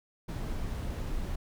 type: noise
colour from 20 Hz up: brown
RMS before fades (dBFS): -34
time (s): 0.28-1.36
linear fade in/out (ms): 10
effects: none